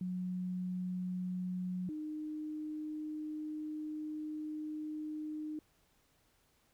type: tone pair in turn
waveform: sine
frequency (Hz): 182.2 / 306.4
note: F#3 / D#4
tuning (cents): -26 / -27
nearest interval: major sixth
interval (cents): 899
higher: second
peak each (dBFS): -35 / -38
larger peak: first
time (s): 0.01-1.89 / 1.89-5.59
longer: second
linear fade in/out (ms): 2
effects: pink hiss -72 dBFS RMS until 6.73 s